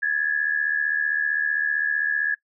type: tone pair together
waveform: sine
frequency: 1667 / 1742.5 Hz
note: G#6 / A6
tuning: +6 / -17 cents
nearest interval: minor second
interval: 77 cents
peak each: -22 / -25 dBFS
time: 0.02-2.35 s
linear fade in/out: 10 ms
effects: noise-tail reverb RT60 0.1 s tail -21 dB re dry

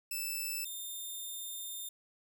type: tone pair in turn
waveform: 5% pulse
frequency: 2637 / 3621 Hz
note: E7 / A7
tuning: 0 / +49 cents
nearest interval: perfect fourth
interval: 549 cents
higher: second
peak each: -26 / -32 dBFS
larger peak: first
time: 0.11-0.65 / 0.65-1.89 s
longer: second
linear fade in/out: 5 ms
effects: none

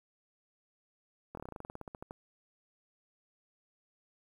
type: slowing click train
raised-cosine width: 1 ms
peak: -29 dBFS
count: 17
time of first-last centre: 1.35-2.109 s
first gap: 23 ms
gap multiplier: 1.09
effects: 10-bit

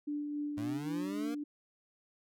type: tone with tremolo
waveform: sine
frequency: 293.7 Hz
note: D4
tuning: in tune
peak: -33 dBFS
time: 0.07-1.44 s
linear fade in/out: 10 ms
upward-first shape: sine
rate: 3.6 Hz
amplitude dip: 30%
type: linear sweep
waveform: 25% pulse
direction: up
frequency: 103.83 to 238.3 Hz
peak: -36 dBFS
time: 0.57-1.35 s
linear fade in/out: 10 ms
effects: none

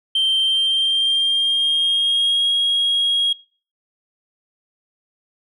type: tone with pitch glide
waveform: sine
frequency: 3136 to 3284 Hz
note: G7 to G#7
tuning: 0 to -20 cents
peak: -13 dBFS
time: 0.15-3.33 s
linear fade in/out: 5 ms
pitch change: +80 cents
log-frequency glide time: 0.41-2.5 s
effects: noise-tail reverb RT60 0.4 s tail -23 dB re dry + tanh soft clip ceiling -13 dBFS

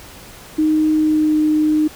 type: tone with pitch glide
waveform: sine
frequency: 310 to 306.6 Hz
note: D#4 to D#4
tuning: -6 to -25 cents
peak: -12 dBFS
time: 0.58-1.88 s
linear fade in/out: 10 ms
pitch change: -19 cents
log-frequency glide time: 0.95-1.36 s
effects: pink hiss -39 dBFS RMS until 1.95 s

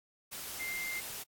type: tone in noise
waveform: sine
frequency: 2098 Hz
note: C7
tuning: 4 cents sharp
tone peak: -36 dBFS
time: 0.59-1.01 s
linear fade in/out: 20 ms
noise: white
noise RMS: -42 dBFS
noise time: 0.31-1.24 s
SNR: +3 dB
effects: AAC 64 kbps

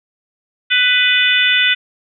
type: harmonic tone with a mistuned harmonic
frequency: 496.8 Hz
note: B4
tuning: 10 cents sharp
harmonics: 3 / 4 / 5 / 6 / 7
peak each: -17 / -17 / -17 / -17 / -17 dBFS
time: 0.7-1.75 s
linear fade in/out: 20 ms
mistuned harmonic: 7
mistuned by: +21 cents
effects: none

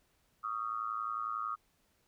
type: tone with amplitude modulation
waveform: sine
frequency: 1240 Hz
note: D#6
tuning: 6 cents flat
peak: -30 dBFS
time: 0.43-1.56 s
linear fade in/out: 20 ms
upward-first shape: sine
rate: 111 Hz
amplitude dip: 95%
effects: pink hiss -73 dBFS RMS until 2.07 s

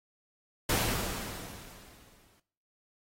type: noise with exponential decay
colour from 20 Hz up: pink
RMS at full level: -27 dBFS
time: 0.69-2.4 s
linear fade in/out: 5 ms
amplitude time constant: 370 ms
effects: noise-tail reverb RT60 0.6 s tail -19 dB re dry + AAC 48 kbps

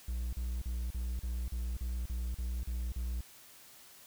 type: tone bursts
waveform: triangle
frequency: 60.2 Hz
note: B1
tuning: 44 cents flat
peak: -31 dBFS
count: 11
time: 0.08-3.21 s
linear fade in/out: 5 ms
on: 250 ms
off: 38 ms
effects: white hiss -56 dBFS RMS until 4.06 s

